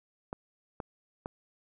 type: clicks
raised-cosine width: 1 ms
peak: -22 dBFS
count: 3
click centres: 0.329 / 0.802 / 1.259 s
effects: none